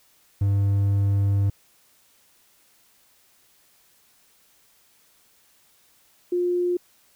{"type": "tone pair in turn", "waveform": ["triangle", "sine"], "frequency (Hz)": [99.7, 354.6], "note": ["G2", "F4"], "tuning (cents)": [30, 26], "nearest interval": "octave + minor seventh", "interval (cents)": 2196, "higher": "second", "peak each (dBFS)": [-16, -20], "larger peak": "first", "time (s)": [[0.41, 1.5], [6.32, 6.77]], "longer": "first", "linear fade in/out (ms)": 5, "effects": ["white hiss -60 dBFS RMS until 7.15 s"]}